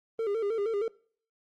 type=tone with vibrato; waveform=triangle; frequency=427.6 Hz; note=A4; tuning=49 cents flat; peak=-25 dBFS; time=0.19-0.88 s; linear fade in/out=2 ms; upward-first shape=square; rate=6.4 Hz; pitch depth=97 cents each way; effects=noise-tail reverb RT60 0.5 s tail -22 dB re dry + Opus 24 kbps